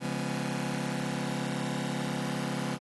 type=chord; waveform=sawtooth; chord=C# dominant seventh; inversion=none; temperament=just; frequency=138.59 / 173.24 / 207.9 / 249.5 Hz; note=C#3 / E#3 / G#3 / B3; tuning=0 / -14 / +2 / +18 cents; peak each=-32 dBFS; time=0-2.79 s; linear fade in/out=50 ms; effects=AAC 32 kbps